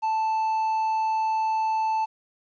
triangle tone, 880 Hz, A5, in tune, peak -20 dBFS, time 0.02-2.06 s, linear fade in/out 20 ms, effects resampled to 16000 Hz + 10-bit

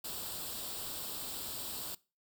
white noise with comb filter, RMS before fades -41 dBFS, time 0.04-1.95 s, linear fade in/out 5 ms, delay 0.24 ms, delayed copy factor +0.65, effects noise-tail reverb RT60 0.3 s tail -21 dB re dry

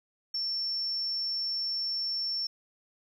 sine tone, 5420 Hz, E8, 47 cents sharp, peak -29 dBFS, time 0.34-2.47 s, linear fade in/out 5 ms, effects 10-bit

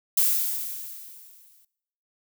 violet noise with exponential decay, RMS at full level -19 dBFS, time 0.17-1.65 s, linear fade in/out 5 ms, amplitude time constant 320 ms, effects noise-tail reverb RT60 0.8 s tail -20 dB re dry

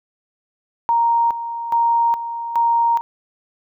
sine tone with tremolo, 932.3 Hz, A#5, in tune, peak -13 dBFS, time 0.89-3.01 s, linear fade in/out 0 ms, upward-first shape square, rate 1.2 Hz, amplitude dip 70%, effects none

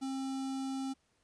square tone with notch filter, 267.1 Hz, C4, 36 cents sharp, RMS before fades -37 dBFS, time 0.01-0.94 s, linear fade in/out 20 ms, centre 2000 Hz, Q 1, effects pink hiss -74 dBFS RMS until 1.23 s + resampled to 22050 Hz

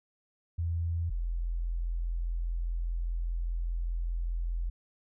sine tone pair in turn, 84.2 / 42.47 Hz, E2 / F1, +37 / -48 cents, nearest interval octave, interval 1185 cents, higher first, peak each -28 / -29 dBFS, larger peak first, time 0.58-1.1 / 1.1-4.7 s, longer second, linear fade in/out 10 ms, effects none

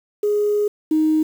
sine tone pair in turn, 415.7 / 311.9 Hz, G#4 / D#4, +2 / +4 cents, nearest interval perfect fourth, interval 498 cents, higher first, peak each -15 / -13 dBFS, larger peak second, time 0.23-0.68 / 0.91-1.23 s, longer first, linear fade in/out 5 ms, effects tanh soft clip ceiling -9 dBFS + 7-bit

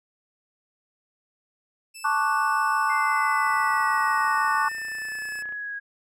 15% pulse tone with pitch glide, 2637 to 2601 Hz, E7 to E7, 0 to -24 cents, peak -32 dBFS, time 1.94-5.43 s, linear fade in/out 20 ms, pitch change -24 cents, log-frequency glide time 2.73-4.27 s
sine chord, D major seventh, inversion second, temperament equal, 880 / 1108.7 / 1174.7 / 1480 Hz, A5 / C#6 / D6 / F#6, 0 / 0 / 0 / 0 cents, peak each -26 dBFS, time 2.04-4.69 s, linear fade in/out 10 ms
sine exponential sweep, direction down, 2093 to 1644 Hz, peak -30 dBFS, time 2.89-5.8 s, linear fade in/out 20 ms
click train, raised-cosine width 0.5 ms, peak -32 dBFS, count 62, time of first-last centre 3.47-5.524 s, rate 29.7 Hz
effects none

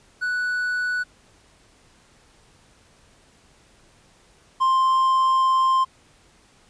triangle tone pair in turn, 1480 / 1049.5 Hz, F#6 / C6, 0 / +5 cents, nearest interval tritone, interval 595 cents, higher first, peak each -20 / -14 dBFS, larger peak second, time 0.21-1.04 / 4.6-5.85 s, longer second, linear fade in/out 20 ms, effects pink hiss -56 dBFS RMS until 6.69 s + resampled to 22050 Hz

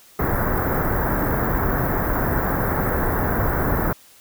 pink band-stop noise, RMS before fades -21 dBFS, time 0.19-3.93 s, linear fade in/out 5 ms, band 1800 to 14000 Hz, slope 48 dB/octave, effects white hiss -50 dBFS RMS until 4.2 s

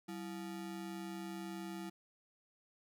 square ring-modulated tone, 261.6 Hz, C4, in tune, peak -40 dBFS, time 0.08-1.9 s, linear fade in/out 10 ms, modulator 70.7 Hz, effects none

